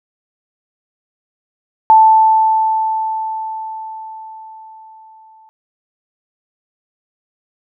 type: tone with exponential decay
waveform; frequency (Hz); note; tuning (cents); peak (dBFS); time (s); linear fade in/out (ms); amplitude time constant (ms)
sine; 880; A5; 0; -3; 1.9-5.49; 0; 780
effects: none